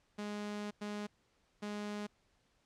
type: tone bursts at uneven times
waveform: sawtooth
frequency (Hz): 207.6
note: G#3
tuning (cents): 0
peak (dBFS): -35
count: 3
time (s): 0.18-0.71 / 0.81-1.07 / 1.62-2.07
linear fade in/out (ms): 10
effects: pink hiss -74 dBFS RMS until 2.65 s + low-pass 7000 Hz 12 dB/octave